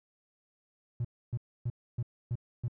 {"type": "tone bursts", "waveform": "triangle", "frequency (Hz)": 119.6, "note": "A#2", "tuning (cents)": 45, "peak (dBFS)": -26, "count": 6, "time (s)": [1, 2.682], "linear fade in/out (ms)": 5, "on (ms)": 47, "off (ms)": 280, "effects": ["tanh soft clip ceiling -25 dBFS"]}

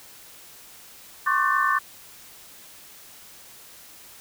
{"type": "tone cluster", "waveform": "sine", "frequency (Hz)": [1062, 1111, 1176, 1519, 1782], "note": ["C6", "C#6", "D6", "F#6", "A6"], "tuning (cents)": [25, 4, 2, 45, 22], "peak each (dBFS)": [-28, -24, -25, -27, -25], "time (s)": [1.26, 1.79], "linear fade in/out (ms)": 10, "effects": ["white hiss -47 dBFS RMS until 4.2 s"]}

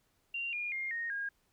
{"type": "tone with pitch steps", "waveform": "sine", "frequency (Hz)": [2768, 2424, 2122, 1858.1, 1627], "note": ["F7", "D#7", "C7", "A#6", "G#6"], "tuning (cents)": [-16, -46, 24, -6, -36], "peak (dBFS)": -34, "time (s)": [0.34, 1.29], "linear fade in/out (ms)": 5, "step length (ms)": 190, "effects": ["pink hiss -74 dBFS RMS until 1.52 s"]}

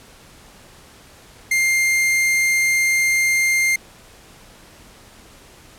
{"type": "tone", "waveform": "45% pulse", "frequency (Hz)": 2108, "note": "C7", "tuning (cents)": 12, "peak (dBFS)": -15, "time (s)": [1.51, 3.76], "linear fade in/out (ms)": 5, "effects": ["pink hiss -46 dBFS RMS until 5.78 s", "low-pass 12000 Hz 12 dB/octave"]}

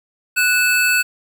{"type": "tone pair together", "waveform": "square", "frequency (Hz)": [1480, 2618], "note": ["F#6", "E7"], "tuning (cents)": [0, -13], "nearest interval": "minor seventh", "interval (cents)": 987, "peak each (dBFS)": -17, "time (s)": [0.36, 1.03], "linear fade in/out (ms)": 20, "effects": ["7-bit"]}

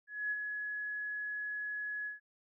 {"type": "tone with ADSR envelope", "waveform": "sine", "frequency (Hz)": 1689, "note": "G#6", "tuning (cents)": 29, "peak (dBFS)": -31, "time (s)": [0.07, 2.2], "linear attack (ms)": 240, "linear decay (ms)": 44, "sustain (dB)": -5, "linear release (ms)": 140, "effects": []}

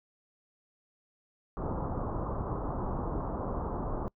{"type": "low-pass noise", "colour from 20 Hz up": "pink", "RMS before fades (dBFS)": -34, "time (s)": [1.57, 4.08], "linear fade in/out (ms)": 0, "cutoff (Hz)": 1200, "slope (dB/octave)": 48, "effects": ["noise-tail reverb RT60 0.1 s tail -25 dB re dry"]}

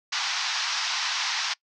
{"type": "band-pass noise", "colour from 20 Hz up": "white", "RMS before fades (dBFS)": -28, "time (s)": [0.12, 1.54], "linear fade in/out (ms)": 10, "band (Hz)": [790, 5900], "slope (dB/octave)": 48, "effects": ["noise-tail reverb RT60 0.1 s tail -24 dB re dry"]}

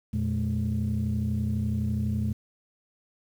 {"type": "tone cluster", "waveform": "sine", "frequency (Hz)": [85.7, 117.7, 212.3], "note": ["F2", "A#2", "G#3"], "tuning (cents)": [-32, 17, 38], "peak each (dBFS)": -28, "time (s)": [0.13, 2.33], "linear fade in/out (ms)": 10, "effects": ["tanh soft clip ceiling -19 dBFS", "9-bit"]}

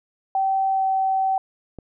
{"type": "tone with pitch glide", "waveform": "sine", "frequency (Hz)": [772, 767.1], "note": ["G5", "G5"], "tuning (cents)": [-27, -38], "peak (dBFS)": -18, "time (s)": [0.35, 1.38], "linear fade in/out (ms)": 2, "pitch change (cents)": -11, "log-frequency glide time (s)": [0.71, 0.84]}
{"type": "click", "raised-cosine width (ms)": 2, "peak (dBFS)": -23, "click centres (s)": 1.787}
{"effects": []}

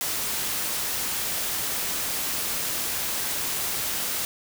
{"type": "noise", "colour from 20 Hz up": "white", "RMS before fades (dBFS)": -28, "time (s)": [0.01, 4.25], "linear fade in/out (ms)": 0, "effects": []}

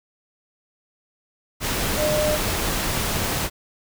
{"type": "tone in noise", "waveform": "sine", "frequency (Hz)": 606, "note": "D#5", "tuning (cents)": -46, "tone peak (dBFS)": -20, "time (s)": [1.96, 2.39], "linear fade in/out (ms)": 50, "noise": "pink", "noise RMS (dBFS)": -24, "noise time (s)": [1.6, 3.5], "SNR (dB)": 1, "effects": []}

